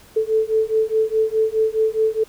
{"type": "beating tone pair", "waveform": "sine", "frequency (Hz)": [437, 441.8], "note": ["A4", "A4"], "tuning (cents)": [-12, 7], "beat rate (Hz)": 4.8, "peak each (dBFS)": -19, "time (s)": [0.16, 2.24], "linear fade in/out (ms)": 10, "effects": ["pink hiss -48 dBFS RMS until 2.28 s"]}